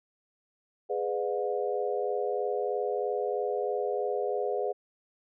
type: chord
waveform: sine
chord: G# diminished seventh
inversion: none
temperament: just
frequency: 415.3 / 498.4 / 598 / 717.6 Hz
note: G#4 / B4 / D5 / F5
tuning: 0 / +16 / +31 / +47 cents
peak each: -31 / -32 / -36 / -35 dBFS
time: 0.89-4.73 s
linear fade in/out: 20 ms
effects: none